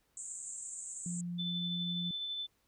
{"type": "band-pass noise", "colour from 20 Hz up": "pink", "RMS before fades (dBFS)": -44, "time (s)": [0.17, 1.21], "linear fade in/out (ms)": 2, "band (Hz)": [7100, 8300], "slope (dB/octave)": 96}
{"type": "tone", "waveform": "sine", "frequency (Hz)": 174.61, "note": "F3", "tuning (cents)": 0, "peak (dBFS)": -36, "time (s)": [1.06, 2.11], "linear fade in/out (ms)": 2}
{"type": "tone with tremolo", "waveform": "sine", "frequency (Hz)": 3520, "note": "A7", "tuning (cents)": 0, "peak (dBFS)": -35, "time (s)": [1.38, 2.47], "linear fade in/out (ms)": 20, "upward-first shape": "sine", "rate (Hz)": 12, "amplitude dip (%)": 25}
{"effects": ["pink hiss -75 dBFS RMS until 2.67 s"]}